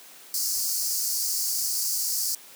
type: high-pass noise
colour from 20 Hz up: pink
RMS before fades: -27 dBFS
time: 0.34-2.35 s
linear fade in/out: 2 ms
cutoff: 4500 Hz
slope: 96 dB/octave
effects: white hiss -48 dBFS RMS until 2.55 s + high-pass 200 Hz 12 dB/octave